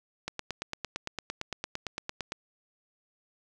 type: click train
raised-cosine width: 0.2 ms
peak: -16 dBFS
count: 19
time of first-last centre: 0.28-2.321 s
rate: 8.82 Hz
effects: 9-bit